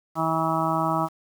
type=harmonic tone; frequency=161.6 Hz; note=E3; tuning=34 cents flat; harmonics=1 / 2 / 4 / 5 / 6 / 7 / 8; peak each=-29 / -29 / -29 / -29 / -29 / -29 / -29 dBFS; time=0.15-1.09 s; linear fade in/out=50 ms; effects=8-bit